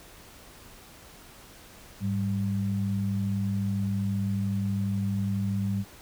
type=tone pair together; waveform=sine; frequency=103.83 / 195.86 Hz; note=G#2 / G3; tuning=0 / -1 cents; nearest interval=major seventh; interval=1099 cents; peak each=-28 dBFS; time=2-5.85 s; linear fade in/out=50 ms; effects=pink hiss -50 dBFS RMS until 6.01 s